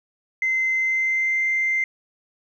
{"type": "tone with pitch glide", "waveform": "sine", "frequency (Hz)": [2067, 2086], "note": ["C7", "C7"], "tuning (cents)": [-22, -6], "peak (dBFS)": -18, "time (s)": [0.42, 1.84], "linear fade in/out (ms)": 2, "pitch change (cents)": 16, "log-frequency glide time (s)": [0.75, 1.45], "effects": ["tanh soft clip ceiling -14 dBFS", "10-bit"]}